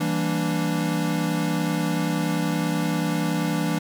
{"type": "chord", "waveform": "square", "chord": "E half-diminished seventh", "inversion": "none", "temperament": "equal with one note detuned", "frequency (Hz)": [165.58, 196, 233.1, 293.7], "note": ["E3", "G3", "Bb3", "D4"], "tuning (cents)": [8, 0, 0, 0], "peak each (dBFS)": [-26, -30, -31, -28], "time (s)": [0, 3.79], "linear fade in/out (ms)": 10, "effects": []}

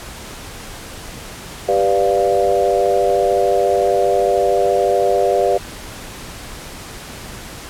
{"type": "chord", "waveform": "sine", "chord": "G dominant seventh", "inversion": "none", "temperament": "equal", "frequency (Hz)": [392, 493.9, 587.3, 698.5], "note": ["G4", "B4", "D5", "F5"], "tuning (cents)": [0, 0, 0, 0], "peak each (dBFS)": -18, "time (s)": [1.68, 5.58], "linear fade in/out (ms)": 10, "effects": ["pink hiss -33 dBFS RMS until 7.69 s", "low-pass 12000 Hz 12 dB/octave"]}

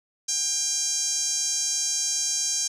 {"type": "tone with band-pass filter", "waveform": "5% pulse", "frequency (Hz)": 797, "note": "G5", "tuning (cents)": 28, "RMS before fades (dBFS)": -26, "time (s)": [0.28, 2.68], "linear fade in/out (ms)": 10, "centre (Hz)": 6300, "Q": 4.7, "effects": []}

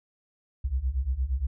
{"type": "beating tone pair", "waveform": "sine", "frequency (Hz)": [60.3, 68.9], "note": ["B1", "C#2"], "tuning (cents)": [-41, -10], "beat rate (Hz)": 8.6, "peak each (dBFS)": [-29, -27], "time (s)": [0.64, 1.47], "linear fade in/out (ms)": 10, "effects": []}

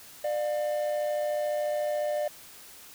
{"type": "tone pair together", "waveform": "triangle", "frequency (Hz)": [597, 711], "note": ["D5", "F5"], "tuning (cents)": [28, 31], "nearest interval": "minor third", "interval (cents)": 303, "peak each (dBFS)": [-25, -33], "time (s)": [0.24, 2.28], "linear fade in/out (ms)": 5, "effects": ["white hiss -49 dBFS RMS until 2.94 s"]}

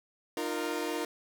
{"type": "chord", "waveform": "sawtooth", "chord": "Eb suspended second", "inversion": "none", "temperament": "equal with one note detuned", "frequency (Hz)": [305.4, 349.2, 466.2], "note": ["Eb4", "F4", "Bb4"], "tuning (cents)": [-32, 0, 0], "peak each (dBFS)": -32, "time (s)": [0.37, 1.05], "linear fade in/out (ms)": 2, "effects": []}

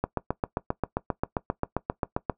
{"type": "click train", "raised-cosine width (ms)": 1, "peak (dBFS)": -11, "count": 18, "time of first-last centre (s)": [0.04, 2.298], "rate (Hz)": 7.53, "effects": ["noise-tail reverb RT60 0.1 s tail -19 dB re dry"]}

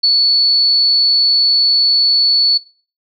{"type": "tone", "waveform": "sine", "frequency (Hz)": 4435, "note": "C#8", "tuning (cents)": 0, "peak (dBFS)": -8, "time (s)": [0.03, 2.58], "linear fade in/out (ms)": 10, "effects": ["noise-tail reverb RT60 0.4 s tail -22 dB re dry"]}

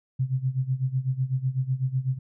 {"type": "tone with tremolo", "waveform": "sine", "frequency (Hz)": 130.6, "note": "C3", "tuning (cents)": -3, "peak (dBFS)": -20, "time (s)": [0.19, 2.19], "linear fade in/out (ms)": 10, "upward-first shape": "sine", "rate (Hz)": 8, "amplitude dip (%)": 85, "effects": []}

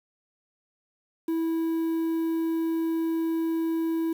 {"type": "tone with quantisation", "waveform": "triangle", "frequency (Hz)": 327.4, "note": "E4", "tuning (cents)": -12, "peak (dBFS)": -22, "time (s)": [1.28, 4.13], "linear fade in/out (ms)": 5, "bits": 8, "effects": []}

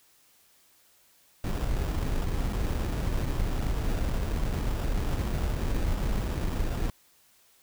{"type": "noise with sample-and-hold", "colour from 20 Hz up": "brown", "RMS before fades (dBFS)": -28, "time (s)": [1.44, 6.9], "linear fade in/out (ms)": 2, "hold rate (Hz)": 2100, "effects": ["white hiss -62 dBFS RMS until 7.62 s"]}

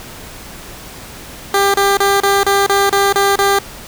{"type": "tone bursts", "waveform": "15% pulse", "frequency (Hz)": 397.6, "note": "G4", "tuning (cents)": 25, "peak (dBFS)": -4, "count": 9, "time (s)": [1.54, 3.588], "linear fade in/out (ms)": 2, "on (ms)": 200, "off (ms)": 31, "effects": ["pink hiss -33 dBFS RMS until 3.87 s"]}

